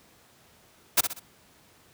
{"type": "noise with echo", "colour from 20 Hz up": "white", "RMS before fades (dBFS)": -19, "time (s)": [0.97, 1.01], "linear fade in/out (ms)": 10, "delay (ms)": 63, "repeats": 3, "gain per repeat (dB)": -8, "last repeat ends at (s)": 1.199, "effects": ["pink hiss -58 dBFS RMS until 1.93 s", "high-pass 80 Hz 12 dB/octave"]}